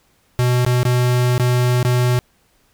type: tone with dropouts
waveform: square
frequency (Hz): 123.9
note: B2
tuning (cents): +6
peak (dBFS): -14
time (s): 0.39-2.19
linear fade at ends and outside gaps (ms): 0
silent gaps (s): 0.649-0.664 / 0.831-0.852 / 1.38-1.397 / 1.829-1.849
effects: pink hiss -59 dBFS RMS until 2.73 s